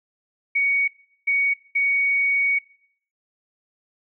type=tone bursts at uneven times; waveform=sine; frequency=2238 Hz; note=C#7; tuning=16 cents sharp; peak=-17 dBFS; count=3; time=0.55-0.88 / 1.27-1.54 / 1.75-2.59 s; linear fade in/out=10 ms; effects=noise-tail reverb RT60 0.6 s tail -20 dB re dry